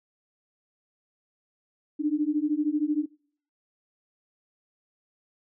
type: beating tone pair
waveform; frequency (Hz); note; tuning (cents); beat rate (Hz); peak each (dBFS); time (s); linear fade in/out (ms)
sine; 293 / 306; D4 / D#4; -4 / -29; 13; -26; 1.99-3.06; 20
effects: noise-tail reverb RT60 0.6 s tail -26 dB re dry